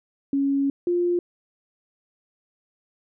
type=tone pair in turn; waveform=sine; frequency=277.2 / 350.8 Hz; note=C#4 / F4; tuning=0 / +8 cents; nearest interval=major third; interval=408 cents; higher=second; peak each=-19 dBFS; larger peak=neither; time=0.33-0.7 / 0.87-1.19 s; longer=first; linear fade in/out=2 ms; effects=none